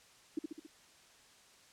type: tone with echo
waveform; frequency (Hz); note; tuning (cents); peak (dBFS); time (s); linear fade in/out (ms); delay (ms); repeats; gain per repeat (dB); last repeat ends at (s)
sine; 311.1; D#4; 0; -31; 0.37-0.39; 5; 69; 4; -4; 0.666
effects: white hiss -62 dBFS RMS until 1.72 s + low-pass 8000 Hz 12 dB/octave